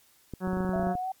clicks, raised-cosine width 3 ms, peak -23 dBFS, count 12, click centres 0.337 / 0.475 / 0.532 / 0.571 / 0.606 / 0.648 / 0.693 / 0.76 / 0.797 / 0.831 / 0.87 / 0.953 s
harmonic tone, 185.2 Hz, F#3, 2 cents sharp, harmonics 1 / 2 / 3 / 4 / 5 / 6 / 7 / 8 / 9, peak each -28 / -34 / -38 / -40 / -42 / -44 / -45 / -46 / -47 dBFS, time 0.4-0.96 s, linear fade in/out 50 ms
sine linear sweep, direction up, 659.3 to 766 Hz, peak -29 dBFS, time 0.73-1.12 s, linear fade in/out 5 ms
effects white hiss -62 dBFS RMS until 1.2 s + MP3 96 kbps

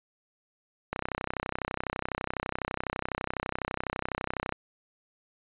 click train, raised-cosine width 0.5 ms, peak -15 dBFS, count 116, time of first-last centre 0.93-4.524 s, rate 32 Hz, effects resampled to 8000 Hz

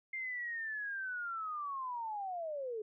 sine linear sweep, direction down, 2116 to 415.3 Hz, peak -37 dBFS, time 0.13-2.82 s, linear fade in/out 5 ms, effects none

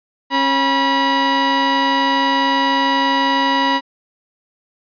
sawtooth tone pair together, 272.6 / 970 Hz, C#4 / B5, -29 / -31 cents, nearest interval octave + minor seventh, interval 2198 cents, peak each -15 / -11 dBFS, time 0.3-3.81 s, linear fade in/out 50 ms, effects resampled to 11025 Hz

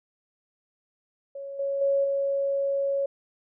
sine tone with level steps, 554.4 Hz, C#5, in tune, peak -34 / -25 / -20 / -23 dBFS, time 1.35-3.06 s, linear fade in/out 5 ms, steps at 1.59 / 1.81 / 2.04 s, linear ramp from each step 5 ms, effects none

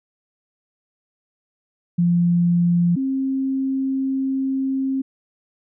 sine tone pair in turn, 173.3 / 267.2 Hz, F3 / C4, -13 / +36 cents, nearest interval perfect fifth, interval 749 cents, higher second, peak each -14 / -19 dBFS, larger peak first, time 1.98-2.96 / 2.96-5.02 s, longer second, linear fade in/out 10 ms, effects none

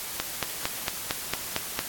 click train, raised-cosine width 0.2 ms, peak -8 dBFS, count 8, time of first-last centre 0.2-1.791 s, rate 4.4 Hz, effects white hiss -35 dBFS RMS until 1.88 s + AAC 64 kbps

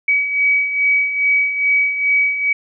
sine beating tone pair, 2270 / 2272.4 Hz, C#7 / C#7, +41 / +42 cents, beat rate 2.4 Hz, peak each -21 / -14 dBFS, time 0.08-2.53 s, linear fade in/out 5 ms, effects none

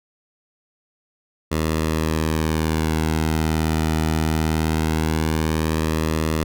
sawtooth tone with flanger, 79 Hz, D#2, 27 cents sharp, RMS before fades -21 dBFS, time 1.51-6.44 s, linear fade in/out 10 ms, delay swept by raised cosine 1.3 to 1.84 ms, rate 0.2 Hz, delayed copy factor -0.65, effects none

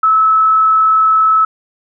sine tone with frequency modulation, 1300 Hz, E6, 24 cents flat, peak -7 dBFS, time 0.03-1.45 s, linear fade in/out 5 ms, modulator 37.4 Hz, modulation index 0.32, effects none

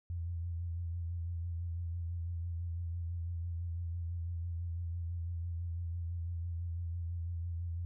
sine tone with vibrato, 85.2 Hz, F2, 42 cents flat, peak -35 dBFS, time 0.1-7.85 s, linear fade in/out 0 ms, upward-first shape sine, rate 6 Hz, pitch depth 40 cents each way, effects none

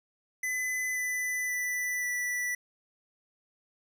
square tone with pitch steps, 2012 / 1996.9 / 1982 / 1967.2 Hz, B6 / B6 / B6 / B6, +32 / +19 / +6 / -7 cents, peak -30 dBFS, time 0.43-2.55 s, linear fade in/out 5 ms, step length 530 ms, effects none

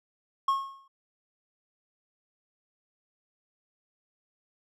triangle tone with exponential decay, 1088 Hz, C#6, 33 cents flat, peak -18 dBFS, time 0.48-0.88 s, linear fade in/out 5 ms, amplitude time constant 85 ms, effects none

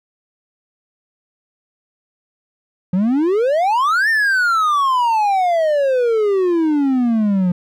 triangle exponential two-way sweep, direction up then down, 174.61 to 1834 to 174.61 Hz, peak -11 dBFS, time 2.93-7.52 s, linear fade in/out 5 ms, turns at 4.09 s, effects none

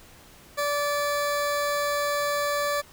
20% pulse tone, 580 Hz, D5, 22 cents flat, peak -19 dBFS, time 0.57-2.82 s, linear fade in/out 20 ms, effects pink hiss -51 dBFS RMS until 2.92 s

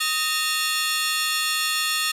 sawtooth tone cluster, 1257 / 1841 / 2758 / 3434 / 4312 Hz, D#6 / A#6 / F7 / A7 / C#8, +17 / -22 / -22 / -43 / -49 cents, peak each -25 dBFS, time 0-2.12 s, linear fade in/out 10 ms, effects resampled to 32000 Hz

